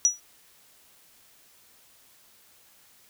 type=tone with exponential decay; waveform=sine; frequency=5850 Hz; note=F#8; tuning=21 cents flat; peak=-13 dBFS; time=0.05-0.2 s; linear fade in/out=0 ms; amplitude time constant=31 ms; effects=white hiss -58 dBFS RMS until 3.09 s